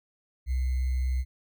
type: tone with sample-and-hold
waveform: sine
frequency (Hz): 63.9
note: C2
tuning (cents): -40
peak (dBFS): -24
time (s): 0.46-1.25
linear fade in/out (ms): 50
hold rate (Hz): 2100
effects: none